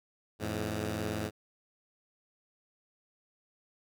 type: tone pair together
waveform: 10% pulse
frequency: 84.7 / 106.96 Hz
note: E2 / A2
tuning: +48 / -49 cents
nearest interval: major third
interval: 403 cents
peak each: -29 / -26 dBFS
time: 0.39-1.31 s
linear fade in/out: 50 ms
effects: none

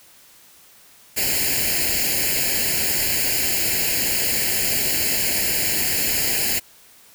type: noise with comb filter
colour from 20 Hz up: white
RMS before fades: -21 dBFS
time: 1.16-6.6 s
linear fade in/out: 20 ms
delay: 0.42 ms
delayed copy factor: +0.9
effects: white hiss -50 dBFS RMS until 7.14 s

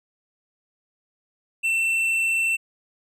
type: tone with tanh clipping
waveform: sine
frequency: 2687 Hz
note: E7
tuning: 33 cents sharp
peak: -21 dBFS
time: 1.63-2.57 s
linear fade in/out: 20 ms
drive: 8 dB
effects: none

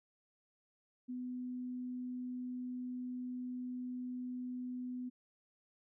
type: tone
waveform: sine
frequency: 250 Hz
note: B3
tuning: 21 cents sharp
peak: -39 dBFS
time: 1.08-5.1 s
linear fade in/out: 20 ms
effects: none

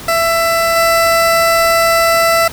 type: tone with level steps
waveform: 20% pulse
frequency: 666 Hz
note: E5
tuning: 18 cents sharp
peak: -6 / -4 dBFS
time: 0.08-2.48 s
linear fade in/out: 5 ms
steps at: 0.76 s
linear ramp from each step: 5 ms
effects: pink hiss -30 dBFS RMS until 2.52 s

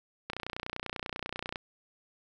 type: click train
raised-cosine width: 0.3 ms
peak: -19 dBFS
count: 39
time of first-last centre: 0.3-1.558 s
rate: 30.2 Hz
effects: none

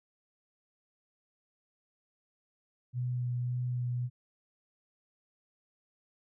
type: tone with vibrato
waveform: sine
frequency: 123.47 Hz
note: B2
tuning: in tune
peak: -30 dBFS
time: 2.93-4.1 s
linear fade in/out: 50 ms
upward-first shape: sine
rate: 1.8 Hz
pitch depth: 13 cents each way
effects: none

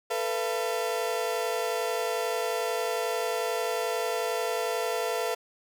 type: tone cluster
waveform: 35% pulse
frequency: 444.2 / 495.4 / 679 Hz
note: A4 / B4 / F5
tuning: +16 / +5 / -49 cents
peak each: -30 dBFS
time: 0.1-5.35 s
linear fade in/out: 10 ms
effects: none

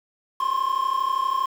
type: tone pair together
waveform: triangle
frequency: 1046.5 / 1079 Hz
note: C6 / C#6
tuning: 0 / -47 cents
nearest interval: minor second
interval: 53 cents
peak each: -22 dBFS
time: 0.4-1.46 s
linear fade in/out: 5 ms
effects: 7-bit

